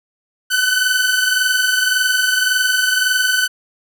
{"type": "tone pair together", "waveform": "sawtooth", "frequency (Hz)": [1500, 1521.8], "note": ["F#6", "F#6"], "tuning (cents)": [23, 48], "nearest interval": "unison", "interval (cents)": 25, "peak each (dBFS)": [-12, -15], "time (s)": [0.5, 3.48], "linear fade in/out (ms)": 20, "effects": []}